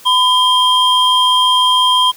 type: tone pair together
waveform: triangle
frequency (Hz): 1009 / 3203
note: B5 / G7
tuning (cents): +37 / +37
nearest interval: octave + minor sixth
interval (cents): 2000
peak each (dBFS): -10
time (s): 0.05-2.12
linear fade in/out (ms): 20
effects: white hiss -40 dBFS RMS until 2.16 s + high-pass 80 Hz 12 dB/octave

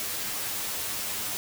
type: noise with comb filter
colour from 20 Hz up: white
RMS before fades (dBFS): -32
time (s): 0-1.37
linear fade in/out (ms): 0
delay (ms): 9.7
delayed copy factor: +0.8
effects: none

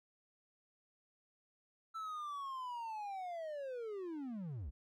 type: linear sweep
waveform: triangle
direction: down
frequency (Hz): 1333 to 53.1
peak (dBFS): -39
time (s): 1.94-4.71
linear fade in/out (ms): 20
effects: none

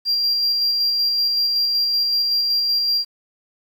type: tone with tremolo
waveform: sine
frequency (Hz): 4755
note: D8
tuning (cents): +21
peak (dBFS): -13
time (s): 0.05-3.05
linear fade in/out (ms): 50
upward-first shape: square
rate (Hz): 5.3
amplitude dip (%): 30
effects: tanh soft clip ceiling -15 dBFS + 8-bit

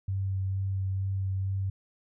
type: tone with vibrato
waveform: sine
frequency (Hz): 96.2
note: G2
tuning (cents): -32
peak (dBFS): -27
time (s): 0.08-1.7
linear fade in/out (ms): 5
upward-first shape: sine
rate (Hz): 2.2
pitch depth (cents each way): 13
effects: none

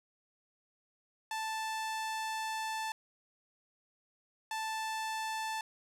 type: tone bursts at uneven times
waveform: sawtooth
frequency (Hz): 880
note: A5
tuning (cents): 0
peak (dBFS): -31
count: 2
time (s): 1.31-2.92 / 4.51-5.61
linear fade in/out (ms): 2
effects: low-pass 11000 Hz 12 dB/octave + 12-bit

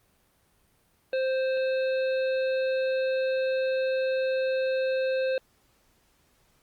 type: harmonic tone with a mistuned harmonic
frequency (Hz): 523.3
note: C5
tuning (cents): 0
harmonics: 1 / 3 / 5 / 7 / 8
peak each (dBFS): -24 / -37 / -39 / -45 / -46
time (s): 1.13-5.38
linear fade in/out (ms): 2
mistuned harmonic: 7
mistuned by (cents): +37
effects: pink hiss -66 dBFS RMS until 6.62 s + Opus 32 kbps

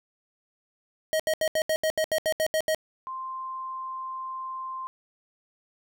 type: tone bursts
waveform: square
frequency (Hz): 630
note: D#5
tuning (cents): +21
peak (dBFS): -23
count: 12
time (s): 1.13-2.747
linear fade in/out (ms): 0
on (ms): 66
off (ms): 75
type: tone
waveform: sine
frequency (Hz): 1046.5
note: C6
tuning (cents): 0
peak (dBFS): -32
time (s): 3.07-4.87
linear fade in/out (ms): 0
effects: none

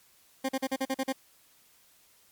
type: tone bursts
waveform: 20% pulse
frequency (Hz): 265.7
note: C4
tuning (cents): +27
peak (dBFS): -22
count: 8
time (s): 0.44-1.127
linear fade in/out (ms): 10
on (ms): 50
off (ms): 41
effects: white hiss -62 dBFS RMS until 2.31 s + MP3 96 kbps

